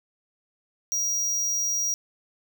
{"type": "tone", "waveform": "square", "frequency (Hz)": 5740, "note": "F8", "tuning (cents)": 47, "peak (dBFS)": -24, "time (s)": [0.92, 1.94], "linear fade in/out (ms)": 0, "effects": []}